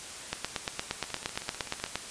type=two click trains; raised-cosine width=0.2 ms; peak=-22 / -12 dBFS; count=14 / 15; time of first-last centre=1.04-1.863 / 0.33-1.956 s; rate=15.8 / 8.61 Hz; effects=white hiss -42 dBFS RMS until 2.1 s + resampled to 22050 Hz